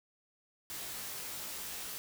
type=noise with comb filter; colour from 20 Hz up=white; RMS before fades=-42 dBFS; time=0.7-1.98 s; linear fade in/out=0 ms; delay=18 ms; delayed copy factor=-0.85; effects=none